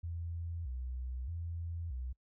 sine tone with vibrato, 73 Hz, D2, 10 cents flat, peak -37 dBFS, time 0.03-2.13 s, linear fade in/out 10 ms, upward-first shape square, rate 0.8 Hz, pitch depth 250 cents each way, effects noise-tail reverb RT60 0.1 s tail -25 dB re dry

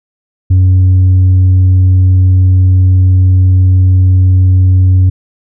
sine tone with tanh clipping, 92.6 Hz, F#2, 2 cents sharp, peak -4 dBFS, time 0.5-5.1 s, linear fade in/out 10 ms, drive 2 dB, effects none

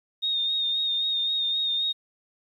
sine tone with vibrato, 3692 Hz, A#7, 17 cents flat, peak -23 dBFS, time 0.22-1.93 s, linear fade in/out 20 ms, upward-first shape sine, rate 3.8 Hz, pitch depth 31 cents each way, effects 10-bit

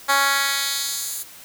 10% pulse tone with high-pass filter sweep, 277.5 Hz, C#4, 2 cents sharp, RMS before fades -22 dBFS, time 0.08-1.24 s, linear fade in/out 20 ms, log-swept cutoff 920 to 10000 Hz, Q 0.97, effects white hiss -43 dBFS RMS until 1.44 s + high-pass 60 Hz 12 dB/octave

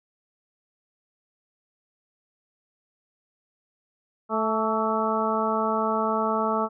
harmonic tone with a mistuned harmonic, 219.3 Hz, A3, 6 cents flat, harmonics 1 / 2 / 3 / 4 / 5 / 6, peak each -29 / -29 / -29 / -29 / -29 / -29 dBFS, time 4.29-6.69 s, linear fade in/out 50 ms, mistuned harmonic 5, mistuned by +46 cents, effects none

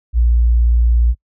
sine tone, 58.6 Hz, A#1, 10 cents sharp, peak -9 dBFS, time 0.13-1.15 s, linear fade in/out 50 ms, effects noise-tail reverb RT60 0.1 s tail -26 dB re dry

